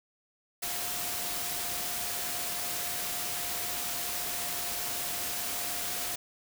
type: tone in noise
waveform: sine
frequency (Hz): 707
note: F5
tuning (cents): +21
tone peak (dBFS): -45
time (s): 0.62-6.16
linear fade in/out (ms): 10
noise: white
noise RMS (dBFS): -34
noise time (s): 0.62-6.16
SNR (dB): -14
effects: none